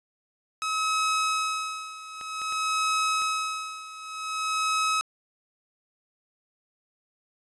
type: tone with tremolo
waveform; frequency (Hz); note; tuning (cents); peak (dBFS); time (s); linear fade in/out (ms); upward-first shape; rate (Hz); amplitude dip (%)
sawtooth; 1281; E6; -50; -19; 0.62-5.01; 0; sine; 0.53; 85
type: clicks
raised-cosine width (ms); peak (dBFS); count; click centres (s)
0.3; -27; 4; 2.212 / 2.417 / 2.524 / 3.22
effects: resampled to 24000 Hz + 10-bit